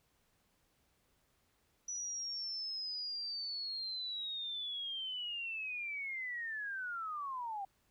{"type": "linear sweep", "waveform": "sine", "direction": "down", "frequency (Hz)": [5920, 767], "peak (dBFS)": -38, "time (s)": [1.88, 7.65], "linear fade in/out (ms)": 5, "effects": ["pink hiss -75 dBFS RMS until 7.9 s"]}